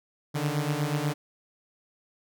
sawtooth beating tone pair, 143.7 / 151.9 Hz, D3 / D#3, -37 / -41 cents, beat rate 8.2 Hz, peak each -25 dBFS, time 0.34-1.14 s, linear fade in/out 20 ms, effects none

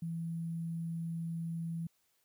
sine tone with sample-and-hold, 166 Hz, E3, 12 cents sharp, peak -35 dBFS, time 0.02-1.87 s, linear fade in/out 5 ms, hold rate 11025 Hz, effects white hiss -75 dBFS RMS until 2.24 s

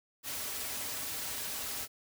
white noise with comb filter, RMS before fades -38 dBFS, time 0.23-1.88 s, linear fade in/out 50 ms, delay 5.7 ms, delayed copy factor -0.55, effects none

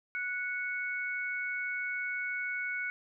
sine tone pair together, 1474.6 / 2217 Hz, F#6 / C#7, -6 / 0 cents, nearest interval perfect fifth, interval 706 cents, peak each -35 / -35 dBFS, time 0.15-2.9 s, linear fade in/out 0 ms, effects none

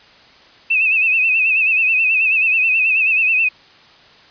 sine tone with vibrato, 2594 Hz, E7, 28 cents flat, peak -12 dBFS, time 0.7-3.49 s, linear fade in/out 10 ms, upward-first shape sine, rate 9.3 Hz, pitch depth 75 cents each way, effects white hiss -46 dBFS RMS until 4.3 s + resampled to 11025 Hz

